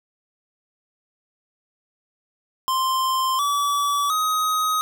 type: tone with pitch steps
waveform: square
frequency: 1046.5 / 1147.8 / 1259 Hz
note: C6 / D6 / D#6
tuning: 0 / -40 / +20 cents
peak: -20 dBFS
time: 2.68-4.81 s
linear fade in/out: 0 ms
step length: 710 ms
effects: 10-bit